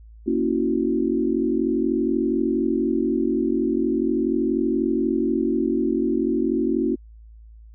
sine chord, F# dominant seventh, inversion first, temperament equal, 233.1 / 277.2 / 329.6 / 370 Hz, A#3 / C#4 / E4 / F#4, 0 / 0 / 0 / 0 cents, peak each -25 / -24 / -24 / -25 dBFS, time 0.26-6.96 s, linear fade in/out 20 ms, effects added 55 Hz sine -42 dBFS peak until 7.74 s

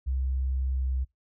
sine tone with pitch glide, 65.41 to 64.85 Hz, C2 to C2, 0 to -15 cents, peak -25 dBFS, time 0.06-1.05 s, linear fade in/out 20 ms, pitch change -15 cents, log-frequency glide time 0.74-0.88 s, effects noise-tail reverb RT60 0.2 s tail -26 dB re dry

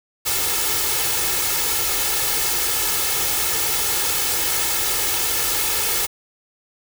white noise with comb filter, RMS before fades -21 dBFS, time 0.25-6.07 s, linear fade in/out 20 ms, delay 2.3 ms, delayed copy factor +0.7, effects none

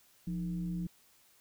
sine tone with frequency modulation, 174.61 Hz, F3, in tune, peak -33 dBFS, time 0.27-0.87 s, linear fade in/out 5 ms, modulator 137 Hz, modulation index 0.48, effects white hiss -65 dBFS RMS until 1.4 s

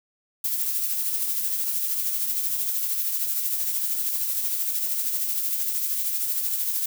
violet noise with tremolo, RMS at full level -24 dBFS, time 0.44-6.86 s, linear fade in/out 5 ms, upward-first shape triangle, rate 13 Hz, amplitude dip 45%, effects none

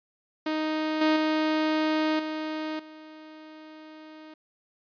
sawtooth tone with level steps, 311.1 Hz, D#4, in tune, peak -22 / -16 / -19 / -26 / -40 dBFS, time 0.46-4.34 s, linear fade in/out 5 ms, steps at 1.01 / 1.16 / 2.19 / 2.79 s, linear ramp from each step 5 ms, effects resampled to 11025 Hz

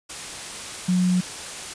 sine tone in noise, 181.7 Hz, F#3, 31 cents flat, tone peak -17 dBFS, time 0.88-1.21 s, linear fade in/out 10 ms, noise white, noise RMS -34 dBFS, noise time 0.09-1.74 s, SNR +14 dB, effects resampled to 22050 Hz

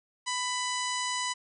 harmonic tone with a mistuned harmonic, 995 Hz, B5, 13 cents sharp, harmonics 1 / 2 / 3 / 4 / 5 / 6 / 7 / 8 / 9, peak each -33 / -36 / -38 / -39 / -40 / -41 / -41 / -42 / -43 dBFS, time 0.26-1.34 s, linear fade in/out 20 ms, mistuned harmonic 7, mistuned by -25 cents, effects none

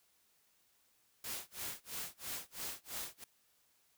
white noise with tremolo, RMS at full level -41 dBFS, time 1.24-3.24 s, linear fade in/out 2 ms, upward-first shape sine, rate 3 Hz, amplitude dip 100%, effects white hiss -73 dBFS RMS until 3.97 s

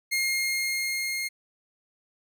sawtooth tone with level ramp, 2135 Hz, C7, 34 cents sharp, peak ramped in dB -20 to -25 dBFS, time 0.11-1.29 s, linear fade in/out 20 ms, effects none

